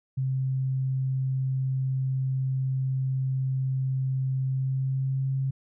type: tone with pitch glide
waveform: sine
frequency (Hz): 132 to 134.07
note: C3 to C3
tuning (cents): +16 to +43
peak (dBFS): -24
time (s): 0.17-5.51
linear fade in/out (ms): 10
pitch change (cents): +27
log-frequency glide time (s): 4.45-5.31
effects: none